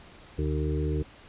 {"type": "harmonic tone with a mistuned harmonic", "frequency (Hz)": 75.9, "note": "D#2", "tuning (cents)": -42, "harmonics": [1, 2, 4, 5, 6], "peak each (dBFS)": [-28, -31, -34, -35, -36], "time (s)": [0.38, 1.03], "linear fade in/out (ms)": 10, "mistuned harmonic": 1, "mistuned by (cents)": -23, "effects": ["pink hiss -51 dBFS RMS until 1.28 s", "resampled to 8000 Hz"]}